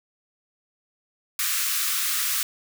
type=high-pass noise; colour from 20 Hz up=white; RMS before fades=-25 dBFS; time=1.39-2.43 s; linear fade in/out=2 ms; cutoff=1100 Hz; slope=96 dB/octave; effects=none